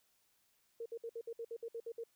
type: tone bursts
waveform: sine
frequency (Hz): 461.8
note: A#4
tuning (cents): -16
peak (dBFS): -40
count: 11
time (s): 0.8-2.038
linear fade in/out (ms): 5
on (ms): 58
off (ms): 60
effects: white hiss -75 dBFS RMS until 2.15 s